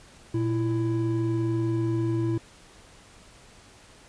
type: tone pair together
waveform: triangle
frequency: 117.5 / 332.3 Hz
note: A#2 / E4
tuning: +14 / +14 cents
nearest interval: octave + tritone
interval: 1800 cents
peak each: -24 dBFS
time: 0.34-2.38 s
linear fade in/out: 5 ms
effects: pink hiss -52 dBFS RMS until 4.08 s + resampled to 22050 Hz